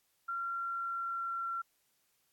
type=tone with pitch glide; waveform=sine; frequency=1374 to 1362.1 Hz; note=F6 to F6; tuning=-29 to -44 cents; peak=-34 dBFS; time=0.28-1.62 s; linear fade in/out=10 ms; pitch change=-15 cents; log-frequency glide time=0.47-1.49 s; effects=white hiss -75 dBFS RMS until 2.32 s + AAC 64 kbps